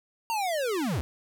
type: linear sweep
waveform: square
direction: down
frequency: 936 to 62.1 Hz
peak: -27 dBFS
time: 0.3-1.01 s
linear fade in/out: 0 ms
effects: none